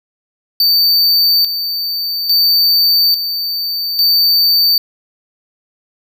square tone with tremolo, 4585 Hz, D8, 42 cents flat, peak -9 dBFS, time 0.6-4.78 s, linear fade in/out 2 ms, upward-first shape square, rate 0.59 Hz, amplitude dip 60%, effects none

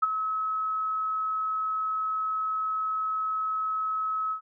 sine tone with ADSR envelope, 1287 Hz, E6, 42 cents flat, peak -17 dBFS, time 0.02-4.41 s, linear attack 13 ms, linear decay 22 ms, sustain -9 dB, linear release 96 ms, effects none

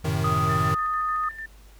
square chord, F# diminished seventh, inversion none, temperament equal, 92.5 / 110 / 130.81 / 155.56 Hz, F#2 / A2 / C3 / Eb3, 0 / 0 / 0 / 0 cents, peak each -29 / -30 / -32 / -27 dBFS, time 0.04-0.75 s, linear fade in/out 10 ms
sine tone, 1244.5 Hz, D#6, in tune, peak -23 dBFS, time 0.24-1.29 s, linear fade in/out 5 ms
sine tone with tremolo, 1784 Hz, A6, 23 cents sharp, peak -32 dBFS, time 0.49-1.46 s, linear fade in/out 5 ms, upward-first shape square, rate 6.7 Hz, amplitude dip 55%
effects added 50 Hz sine -47 dBFS peak until 1.79 s + pink hiss -56 dBFS RMS until 1.79 s

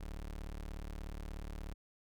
30% pulse tone, 36.71 Hz, D1, in tune, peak -39 dBFS, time 0-1.74 s, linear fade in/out 10 ms, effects none

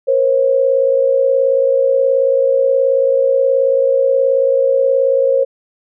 sine tone pair together, 478.4 / 537 Hz, A#4 / C5, +45 / +45 cents, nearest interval major second, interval 200 cents, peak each -16 / -11 dBFS, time 0.07-5.45 s, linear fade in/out 20 ms, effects none

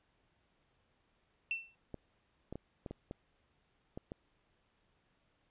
sine tone with exponential decay, 2689 Hz, E7, 34 cents sharp, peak -30 dBFS, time 1.51-1.75 s, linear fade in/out 1 ms, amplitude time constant 51 ms
clicks, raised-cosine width 2 ms, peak -29 dBFS, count 8, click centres 1.943 / 2.526 / 2.556 / 2.862 / 2.91 / 3.111 / 3.975 / 4.119 s
effects pink hiss -75 dBFS RMS until 5.5 s + resampled to 8000 Hz

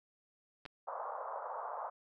clicks, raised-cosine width 0.3 ms, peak -31 dBFS, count 2, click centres 0.654 / 0.661 s
white band-pass noise, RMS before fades -42 dBFS, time 0.87-1.9 s, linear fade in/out 10 ms, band 530 to 1200 Hz, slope 48 dB/octave
effects none

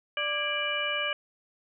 harmonic tone with a mistuned harmonic, 589 Hz, D5, 5 cents sharp, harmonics 1 / 2 / 3 / 4 / 5, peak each -35 / -36 / -34 / -32 / -32 dBFS, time 0.17-1.13 s, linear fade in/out 2 ms, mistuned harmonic 3, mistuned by -130 cents, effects none

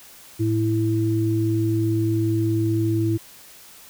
sine tone pair together, 109.82 / 329.6 Hz, A2 / E4, -3 / 0 cents, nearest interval octave + perfect fifth, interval 1903 cents, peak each -21 dBFS, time 0.39-3.18 s, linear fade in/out 20 ms, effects white hiss -46 dBFS RMS until 3.89 s

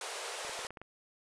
pink band-pass noise, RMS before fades -41 dBFS, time 0.01-0.67 s, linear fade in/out 2 ms, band 420 to 10000 Hz, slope 48 dB/octave
clicks, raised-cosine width 0.5 ms, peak -31 dBFS, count 7, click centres 0.449 / 0.495 / 0.591 / 0.649 / 0.706 / 0.772 / 0.816 s
effects none

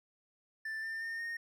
triangle tone with pitch steps, 1769 / 1794.7 / 1820.8 / 1847.3 Hz, A6 / A6 / A#6 / A#6, +9 / +34 / -41 / -16 cents, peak -35 dBFS, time 0.65-1.37 s, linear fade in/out 5 ms, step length 180 ms, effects none

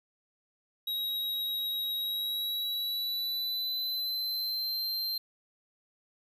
square tone with pitch glide, 3823 to 4145 Hz, A#7 to C8, +43 to -17 cents, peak -31 dBFS, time 0.87-5.18 s, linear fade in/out 5 ms, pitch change +140 cents, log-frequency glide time 1.97-4.85 s, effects none

